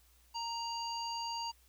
harmonic tone with a mistuned harmonic, 940 Hz, A#5, 14 cents sharp, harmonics 1 / 3 / 5 / 7, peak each -38 / -46 / -42 / -50 dBFS, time 0.34-1.52 s, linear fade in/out 20 ms, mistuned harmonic 1, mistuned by -20 cents, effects added 60 Hz sine -65 dBFS peak until 1.68 s + white hiss -68 dBFS RMS until 1.68 s

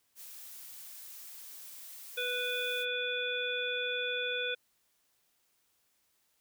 blue noise, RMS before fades -48 dBFS, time 0.15-2.86 s, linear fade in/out 50 ms
harmonic tone, 493.9 Hz, B4, in tune, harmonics 1 / 3 / 5 / 7, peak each -37 / -37 / -37 / -37 dBFS, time 2.17-4.55 s, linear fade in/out 10 ms
effects white hiss -74 dBFS RMS until 6.4 s

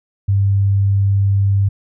sine tone, 99 Hz, G2, 18 cents sharp, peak -11 dBFS, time 0.28-1.69 s, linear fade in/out 10 ms, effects none

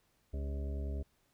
harmonic tone with a mistuned harmonic, 70.4 Hz, C#2, 27 cents sharp, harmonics 1 / 2 / 3 / 4 / 6 / 7 / 8 / 9, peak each -35 / -49 / -50 / -50 / -50 / -59 / -55 / -54 dBFS, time 0.33-1.03 s, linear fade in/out 10 ms, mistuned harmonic 6, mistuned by -86 cents, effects pink hiss -74 dBFS RMS until 1.33 s

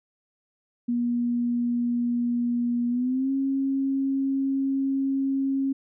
sine tone with pitch glide, 240 to 271 Hz, B3 to C#4, -49 to -39 cents, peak -22 dBFS, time 0.88-5.73 s, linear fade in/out 10 ms, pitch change +210 cents, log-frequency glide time 2.89-3.31 s, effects none

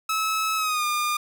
sawtooth tone with pitch glide, 1296 to 1209.2 Hz, E6 to D#6, -30 to -50 cents, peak -19 dBFS, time 0.09-1.17 s, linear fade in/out 5 ms, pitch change -120 cents, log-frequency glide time 0.56-0.85 s, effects none

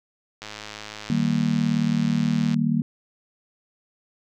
click train, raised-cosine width 0.2 ms, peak -18 dBFS, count 226, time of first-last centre 0.42-2.543 s, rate 106 Hz
sine chord, Eb major, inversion none, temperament just, 155.56 / 194.45 / 233.3 Hz, Eb3 / G3 / Bb3, 0 / -14 / +2 cents, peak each -24 / -25 / -22 dBFS, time 1.1-2.82 s, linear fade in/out 2 ms
effects none

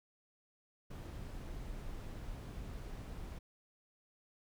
brown noise, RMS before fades -45 dBFS, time 0.9-3.39 s, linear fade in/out 10 ms, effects none

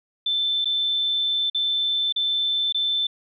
sine tone with dropouts, 3536 Hz, A7, 8 cents sharp, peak -20 dBFS, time 0.26-3.07 s, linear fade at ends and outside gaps 5 ms, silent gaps 0.646-0.655 / 1.5-1.546 / 2.125-2.161 / 2.725-2.745 s, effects none

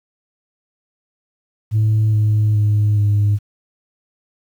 sine tone with pitch steps, 108.4 / 106.6 / 104.83 / 103.09 Hz, A2 / G#2 / G#2 / G#2, -25 / +46 / +17 / -12 cents, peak -10 dBFS, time 1.71-3.39 s, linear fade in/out 50 ms, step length 420 ms, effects tanh soft clip ceiling -10 dBFS + 8-bit

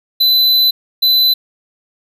square tone bursts at uneven times, 4013 Hz, B7, 27 cents sharp, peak -9 dBFS, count 2, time 0.2-0.71 / 1.02-1.34 s, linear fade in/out 10 ms, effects none

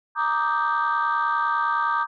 sine chord, Eb major seventh, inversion second, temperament equal, 932.3 / 1174.7 / 1244.5 / 1568 Hz, Bb5 / D6 / Eb6 / G6, 0 / 0 / 0 / 0 cents, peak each -25 / -23 / -26 / -26 dBFS, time 0.15-2.07 s, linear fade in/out 50 ms, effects tanh soft clip ceiling -14 dBFS

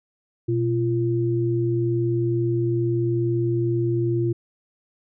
sine tone pair together, 121.55 / 343.8 Hz, B2 / F4, -27 / -27 cents, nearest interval octave + tritone, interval 1800 cents, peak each -22 dBFS, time 0.48-4.33 s, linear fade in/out 10 ms, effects none

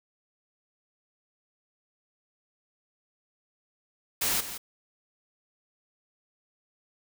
white noise with echo, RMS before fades -27 dBFS, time 4.21-4.41 s, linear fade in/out 10 ms, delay 170 ms, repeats 1, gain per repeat -11 dB, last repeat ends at 4.58 s, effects none

